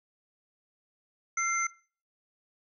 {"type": "tone cluster", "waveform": "sine", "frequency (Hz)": [1358, 2098, 6140], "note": ["F6", "C7", "G8"], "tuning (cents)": [-49, 4, -37], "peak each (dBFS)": -31, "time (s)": [1.37, 1.67], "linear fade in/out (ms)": 5, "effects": ["noise-tail reverb RT60 0.4 s tail -20 dB re dry"]}